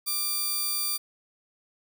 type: tone pair together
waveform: 5% pulse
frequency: 1182 / 4680 Hz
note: D6 / D8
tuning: +11 / -7 cents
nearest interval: 2 octaves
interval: 2382 cents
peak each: -23 / -20 dBFS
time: 0.06-0.98 s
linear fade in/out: 20 ms
effects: none